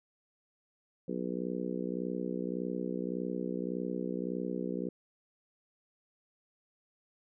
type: harmonic tone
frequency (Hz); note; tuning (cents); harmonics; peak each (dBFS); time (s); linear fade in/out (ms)
61.74; B1; 0; 3 / 4 / 5 / 6 / 7 / 8; -38 / -39 / -40 / -41 / -41 / -42; 1.08-4.89; 5
effects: none